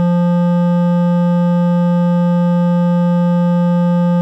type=tone with hard clipping; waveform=sine; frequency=174.61 Hz; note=F3; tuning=in tune; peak=-12 dBFS; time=0-4.21 s; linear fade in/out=0 ms; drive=12 dB; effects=none